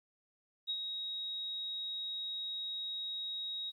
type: tone with ADSR envelope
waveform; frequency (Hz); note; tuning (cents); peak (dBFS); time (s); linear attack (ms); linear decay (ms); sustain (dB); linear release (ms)
sine; 3790; A#7; +28; -32; 0.67-3.72; 29; 61; -5; 32
effects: 12-bit

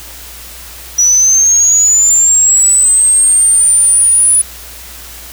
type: linear sweep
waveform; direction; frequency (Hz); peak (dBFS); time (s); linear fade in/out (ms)
sine; up; 5840 to 9956; -5; 0.98-4.42; 10
effects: added 60 Hz sine -35 dBFS peak until 5.32 s + white hiss -31 dBFS RMS until 5.32 s

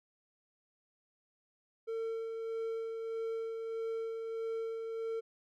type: tone with tremolo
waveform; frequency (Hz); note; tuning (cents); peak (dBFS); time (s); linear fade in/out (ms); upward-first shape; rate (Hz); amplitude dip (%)
triangle; 451.8; A4; +46; -32; 1.87-5.21; 20; sine; 1.6; 35
effects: none

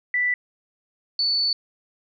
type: tone pair in turn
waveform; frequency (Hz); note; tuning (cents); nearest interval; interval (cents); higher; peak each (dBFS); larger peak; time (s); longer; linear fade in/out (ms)
sine; 1975.5 / 4476; B6 / C#8; 0 / +16; octave + major second; 1416; second; -19; neither; 0.14-0.34 / 1.19-1.53; second; 2
effects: none

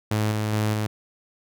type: tone with tremolo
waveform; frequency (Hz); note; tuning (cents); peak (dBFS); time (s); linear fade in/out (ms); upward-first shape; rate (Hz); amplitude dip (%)
sawtooth; 107.1; A2; -46; -17; 0.11-0.87; 5; square; 2.4; 25
effects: none

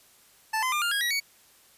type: tone with pitch steps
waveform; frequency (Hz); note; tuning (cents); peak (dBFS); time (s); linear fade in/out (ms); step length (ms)
25% pulse; 879 / 1027.4 / 1200.7 / 1403.4 / 1640.3 / 1917.1 / 2241; A5 / C6 / D6 / F6 / G#6 / A#6 / C#7; -2 / -32 / +38 / +8 / -22 / +48 / +18; -21; 0.53-1.202; 10; 96
effects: white hiss -58 dBFS RMS until 1.77 s + resampled to 32000 Hz

